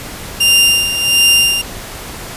sawtooth tone with tremolo, 2794 Hz, F7, in tune, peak -3 dBFS, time 0.4-1.62 s, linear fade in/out 10 ms, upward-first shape sine, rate 1.4 Hz, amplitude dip 65%, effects pink hiss -28 dBFS RMS until 2.36 s + resampled to 32000 Hz

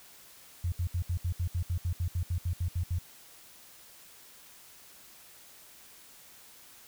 sine tone bursts, 87.31 Hz, F2, in tune, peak -27 dBFS, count 16, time 0.64-2.987 s, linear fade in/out 5 ms, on 82 ms, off 69 ms, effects white hiss -54 dBFS RMS until 6.87 s

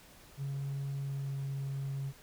triangle tone with pitch glide, 138.59 to 137.16 Hz, C#3 to C#3, 0 to -18 cents, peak -31 dBFS, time 0.37-2.13 s, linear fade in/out 50 ms, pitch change -18 cents, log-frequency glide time 0.99-1.44 s, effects tanh soft clip ceiling -30 dBFS + pink hiss -57 dBFS RMS until 2.22 s

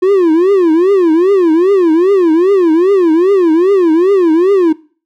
triangle tone with vibrato, 355.8 Hz, F4, 32 cents sharp, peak -4 dBFS, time 0.02-4.73 s, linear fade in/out 10 ms, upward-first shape triangle, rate 2.5 Hz, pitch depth 250 cents each way, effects noise-tail reverb RT60 0.4 s tail -21 dB re dry

